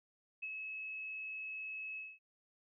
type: tone with ADSR envelope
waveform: sine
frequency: 2582 Hz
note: E7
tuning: 37 cents flat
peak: -38 dBFS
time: 0.42-2.19 s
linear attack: 13 ms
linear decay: 46 ms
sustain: -3 dB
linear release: 220 ms
effects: none